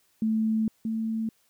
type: tone pair in turn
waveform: sine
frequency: 220 / 222.7 Hz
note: A3 / A3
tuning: 0 / +21 cents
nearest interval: unison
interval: 21 cents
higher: second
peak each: -22 / -26 dBFS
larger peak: first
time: 0.22-0.68 / 0.85-1.29 s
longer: first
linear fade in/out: 2 ms
effects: white hiss -67 dBFS RMS until 1.49 s